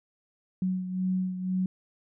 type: beating tone pair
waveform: sine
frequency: 185 / 187 Hz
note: F#3 / F#3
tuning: 0 / +19 cents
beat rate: 2 Hz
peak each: -27 / -34 dBFS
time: 0.62-1.66 s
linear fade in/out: 2 ms
effects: none